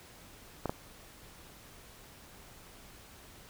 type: clicks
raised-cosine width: 1 ms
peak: -18 dBFS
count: 2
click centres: 0.657 / 0.695 s
effects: pink hiss -54 dBFS RMS until 3.49 s